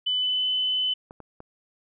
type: tone with pitch glide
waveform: sine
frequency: 3000 to 3021 Hz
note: F#7 to F#7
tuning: +23 to +35 cents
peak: -22 dBFS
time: 0.06-0.94 s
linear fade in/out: 10 ms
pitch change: +12 cents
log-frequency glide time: 0.19-0.46 s
type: clicks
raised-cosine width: 1 ms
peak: -28 dBFS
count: 3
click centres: 1.109 / 1.203 / 1.404 s
effects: none